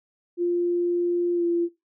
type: tone with pitch glide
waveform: sine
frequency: 349.1 to 342.7 Hz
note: F4 to F4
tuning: -1 to -33 cents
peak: -20 dBFS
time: 0.37-1.69 s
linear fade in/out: 50 ms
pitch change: -32 cents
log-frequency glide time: 1.34-1.44 s
effects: noise-tail reverb RT60 0.2 s tail -17 dB re dry